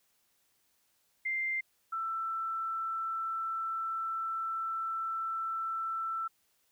sine tone pair in turn, 2093 / 1332.3 Hz, C7 / E6, 0 / +18 cents, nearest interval minor sixth, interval 782 cents, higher first, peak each -30 / -32 dBFS, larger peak first, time 1.25-1.61 / 1.92-6.28 s, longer second, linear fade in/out 10 ms, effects white hiss -73 dBFS RMS until 6.71 s

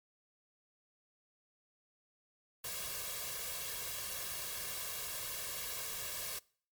white noise with comb filter, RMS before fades -41 dBFS, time 2.64-6.39 s, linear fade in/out 5 ms, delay 1.8 ms, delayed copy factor +0.75, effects noise-tail reverb RT60 0.5 s tail -24 dB re dry + MP3 96 kbps

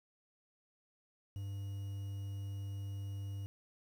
triangle tone with quantisation, 99.2 Hz, G2, 21 cents sharp, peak -37 dBFS, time 1.36-3.46 s, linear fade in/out 0 ms, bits 10, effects none

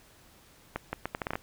accelerating click train, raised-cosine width 0.5 ms, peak -16 dBFS, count 9, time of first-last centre 0.76-1.355 s, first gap 170 ms, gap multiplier 0.74, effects pink hiss -58 dBFS RMS until 1.42 s

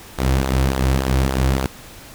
sawtooth tone with flanger, 66 Hz, C2, 16 cents sharp, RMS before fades -18 dBFS, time 0.18-1.67 s, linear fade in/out 10 ms, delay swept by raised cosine 0.36 to 4.96 ms, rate 3.5 Hz, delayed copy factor -0.55, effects pink hiss -40 dBFS RMS until 2.14 s

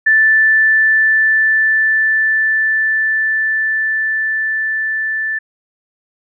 sine tone with level ramp, 1760 Hz, A6, in tune, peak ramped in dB -7 to -16 dBFS, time 0.06-5.39 s, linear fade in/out 10 ms, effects none

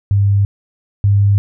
sine tone pair in turn, 100 / 100.64 Hz, G2 / G2, +35 / +46 cents, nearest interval unison, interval 11 cents, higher second, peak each -9 / -8 dBFS, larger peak second, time 0.11-0.45 / 1.04-1.38 s, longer neither, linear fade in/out 0 ms, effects none

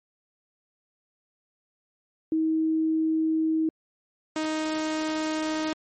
sine / sawtooth tone pair in turn, 318.3 / 312.3 Hz, D#4 / D#4, +39 / +7 cents, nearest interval unison, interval 32 cents, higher first, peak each -21 / -22 dBFS, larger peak first, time 2.32-3.69 / 4.36-5.73 s, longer neither, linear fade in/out 2 ms, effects MP3 32 kbps

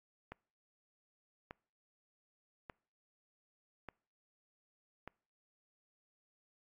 click train, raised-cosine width 0.5 ms, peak -30 dBFS, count 5, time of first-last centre 0.32-5.076 s, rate 0.841 Hz, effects noise-tail reverb RT60 0.5 s tail -26 dB re dry + AAC 64 kbps

